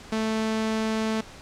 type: tone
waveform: sawtooth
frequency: 220 Hz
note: A3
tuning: in tune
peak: -20 dBFS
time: 0.12-1.21 s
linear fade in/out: 5 ms
effects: pink hiss -45 dBFS RMS until 1.41 s + low-pass 7000 Hz 12 dB/octave